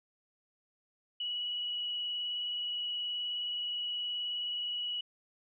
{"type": "tone with vibrato", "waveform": "sine", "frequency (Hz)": 2930, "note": "F#7", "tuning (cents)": -18, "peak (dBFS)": -33, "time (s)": [1.2, 5.01], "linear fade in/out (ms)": 5, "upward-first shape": "sine", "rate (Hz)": 19, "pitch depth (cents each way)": 14, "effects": []}